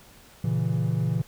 triangle chord, A# diminished, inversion none, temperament equal, 116.54 / 138.59 / 164.81 Hz, A#2 / C#3 / E3, 0 / 0 / 0 cents, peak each -24 / -25 / -24 dBFS, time 0.44-1.22 s, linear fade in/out 5 ms, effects tanh soft clip ceiling -14 dBFS + pink hiss -52 dBFS RMS until 1.27 s

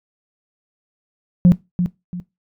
sine tone with echo, 177.9 Hz, F3, 32 cents sharp, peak -4 dBFS, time 1.45-1.52 s, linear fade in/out 0 ms, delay 340 ms, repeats 2, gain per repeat -10 dB, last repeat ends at 2.2 s, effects noise-tail reverb RT60 0.2 s tail -19 dB re dry + tanh soft clip ceiling -4 dBFS

